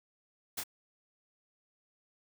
white noise with echo, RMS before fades -36 dBFS, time 0.57-0.61 s, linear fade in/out 10 ms, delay 28 ms, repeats 1, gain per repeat -4 dB, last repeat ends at 0.638 s, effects none

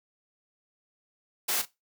white noise with echo, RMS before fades -28 dBFS, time 1.48-1.62 s, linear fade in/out 10 ms, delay 35 ms, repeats 1, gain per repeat -12 dB, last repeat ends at 1.655 s, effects noise-tail reverb RT60 0.2 s tail -18 dB re dry + high-pass 200 Hz 12 dB/octave

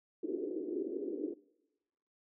pink band-pass noise, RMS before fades -38 dBFS, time 0.23-1.34 s, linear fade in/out 10 ms, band 300 to 420 Hz, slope 48 dB/octave, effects noise-tail reverb RT60 1.0 s tail -22 dB re dry

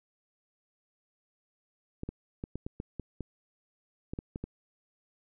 clicks, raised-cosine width 3 ms, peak -23 dBFS, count 12, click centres 2.034 / 2.09 / 2.439 / 2.556 / 2.665 / 2.801 / 2.997 / 3.207 / 4.135 / 4.189 / 4.359 / 4.44 s, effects none

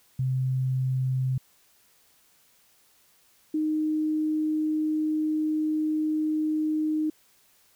sine tone pair in turn, 130 / 309.2 Hz, C3 / D#4, -11 / -11 cents, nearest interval octave + minor third, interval 1500 cents, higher second, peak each -23 / -23 dBFS, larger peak neither, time 0.19-1.38 / 3.54-7.1 s, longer second, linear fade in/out 5 ms, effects white hiss -62 dBFS RMS until 7.75 s

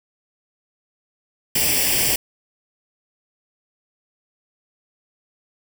white noise with comb filter, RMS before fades -19 dBFS, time 1.55-2.16 s, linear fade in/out 5 ms, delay 0.38 ms, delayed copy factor +0.8, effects none

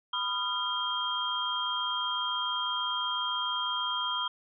sine tone cluster, 998 / 1230 / 1378 / 3207 Hz, B5 / D#6 / F6 / G7, +18 / -20 / -24 / +39 cents, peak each -34 / -38 / -37 / -31 dBFS, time 0.13-4.28 s, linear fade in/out 5 ms, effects none

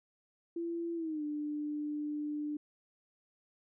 sine tone with pitch glide, 337.8 to 297.5 Hz, E4 to D4, +42 to +22 cents, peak -34 dBFS, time 0.56-2.57 s, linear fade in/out 5 ms, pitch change -220 cents, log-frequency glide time 0.95-1.23 s, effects none

